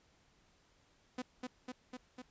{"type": "tone with echo", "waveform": "sawtooth", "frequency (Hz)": 251.9, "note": "B3", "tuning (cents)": 34, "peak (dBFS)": -34, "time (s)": [1.18, 1.22], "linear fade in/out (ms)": 5, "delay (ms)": 250, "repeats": 4, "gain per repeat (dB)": -2, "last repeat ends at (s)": 2.22, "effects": ["pink hiss -70 dBFS RMS until 2.3 s", "resampled to 16000 Hz"]}